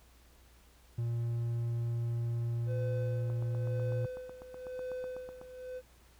triangle tone, 117.5 Hz, A#2, 14 cents sharp, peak -29 dBFS, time 0.98-4.06 s, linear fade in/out 5 ms
triangle tone with tremolo, 507 Hz, B4, 45 cents sharp, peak -34 dBFS, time 2.66-5.82 s, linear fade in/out 50 ms, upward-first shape sine, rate 0.99 Hz, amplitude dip 75%
click train, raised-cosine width 1 ms, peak -34 dBFS, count 18, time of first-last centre 3.3-5.414 s, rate 8.04 Hz
effects added 60 Hz sine -60 dBFS peak until 6.19 s + pink hiss -64 dBFS RMS until 6.19 s

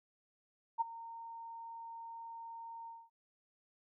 sine tone with ADSR envelope, 919 Hz, A#5, 25 cents flat, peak -27 dBFS, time 0.78-3.1 s, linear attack 30 ms, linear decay 17 ms, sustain -18 dB, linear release 230 ms, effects none

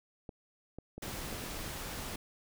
clicks, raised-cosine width 2 ms, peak -30 dBFS, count 6, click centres 0.292 / 0.786 / 0.98 / 1.081 / 1.327 / 1.439 s
pink noise, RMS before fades -41 dBFS, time 1.02-2.16 s, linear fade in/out 5 ms
effects none

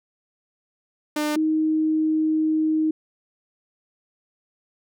sawtooth / sine tone pair in turn, 300 / 313.2 Hz, D4 / D#4, +37 / +11 cents, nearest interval minor second, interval 74 cents, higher second, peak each -18 dBFS, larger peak neither, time 1.16-1.36 / 1.36-2.91 s, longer second, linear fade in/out 5 ms, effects none

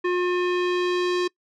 square tone with low-pass filter sweep, 358 Hz, F4, 43 cents sharp, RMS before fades -23 dBFS, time 0.04-1.28 s, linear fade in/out 10 ms, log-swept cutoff 2200 to 4700 Hz, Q 1.5, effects noise-tail reverb RT60 0.1 s tail -24 dB re dry

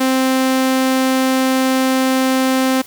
sawtooth tone, 261.6 Hz, C4, in tune, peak -9 dBFS, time 0-2.82 s, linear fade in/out 10 ms, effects white hiss -40 dBFS RMS until 2.86 s

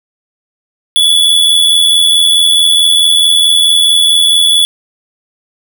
square tone with amplitude modulation, 3423 Hz, A7, 48 cents flat, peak -4 dBFS, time 0.96-4.65 s, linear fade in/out 0 ms, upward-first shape sine, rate 84.6 Hz, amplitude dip 45%, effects none

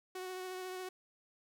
sawtooth tone with vibrato, 370 Hz, F#4, in tune, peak -37 dBFS, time 0.15-0.89 s, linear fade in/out 5 ms, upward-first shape triangle, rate 14 Hz, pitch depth 20 cents each way, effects none

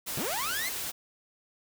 white noise, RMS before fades -35 dBFS, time 0.06-0.92 s, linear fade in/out 20 ms
sawtooth linear sweep, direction up, 92.5 to 2144 Hz, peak -28 dBFS, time 0.17-0.69 s, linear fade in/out 5 ms
effects none

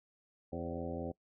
harmonic tone with a mistuned harmonic, 84.3 Hz, E2, 39 cents sharp, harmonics 1 / 2 / 3 / 4 / 5 / 6 / 7 / 8 / 9, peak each -45 / -45 / -43 / -46 / -46 / -44 / -47 / -55 / -49 dBFS, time 0.52-1.12 s, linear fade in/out 10 ms, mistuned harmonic 6, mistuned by +58 cents, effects noise-tail reverb RT60 0.1 s tail -23 dB re dry

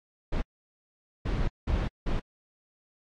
brown noise bursts at uneven times, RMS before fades -27 dBFS, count 4, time 0.32-0.42 / 1.25-1.48 / 1.67-1.88 / 2.06-2.2 s, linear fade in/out 10 ms, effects low-pass 4000 Hz 12 dB/octave + AAC 48 kbps

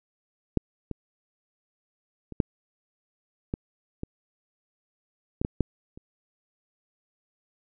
clicks, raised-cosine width 3 ms, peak -8 / -19 / -25 / -8 / -15 / -19 / -14 / -13 / -9 / -30 dBFS, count 10, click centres 0.573 / 0.913 / 2.323 / 2.402 / 3.539 / 4.034 / 5.415 / 5.449 / 5.607 / 5.975 s, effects none

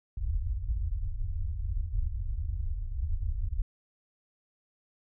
pink low-pass noise, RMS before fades -31 dBFS, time 0.17-3.62 s, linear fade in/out 5 ms, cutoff 100 Hz, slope 96 dB/octave, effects none

